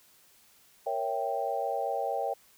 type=chord; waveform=sine; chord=A# diminished seventh; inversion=none; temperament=equal; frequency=466.2 / 554.4 / 659.3 / 784 Hz; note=A#4 / C#5 / E5 / G5; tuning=0 / 0 / 0 / 0 cents; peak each=-36 / -34 / -35 / -32 dBFS; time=0.86-2.34 s; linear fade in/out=10 ms; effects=white hiss -61 dBFS RMS until 2.57 s